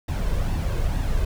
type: noise with flanger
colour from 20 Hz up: brown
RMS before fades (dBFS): -23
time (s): 0.08-1.25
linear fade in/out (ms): 5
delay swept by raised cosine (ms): 1.1 to 1.96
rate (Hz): 2.2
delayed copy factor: +0.5
effects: none